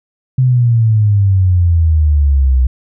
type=exponential sweep; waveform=sine; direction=down; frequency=130.81 to 62.3 Hz; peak=-7 dBFS; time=0.38-2.67 s; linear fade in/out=5 ms; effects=none